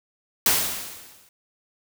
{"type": "noise with exponential decay", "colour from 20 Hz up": "white", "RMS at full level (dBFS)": -17, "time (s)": [0.46, 1.29], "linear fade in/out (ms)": 2, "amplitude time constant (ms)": 180, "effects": []}